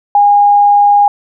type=tone; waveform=sine; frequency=817 Hz; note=G#5; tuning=29 cents flat; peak=-4 dBFS; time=0.15-1.08 s; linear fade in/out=2 ms; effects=none